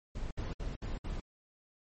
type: noise bursts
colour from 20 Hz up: brown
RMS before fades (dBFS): -37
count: 5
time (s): 0.15-1.202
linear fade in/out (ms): 5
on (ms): 160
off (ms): 63
effects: MP3 32 kbps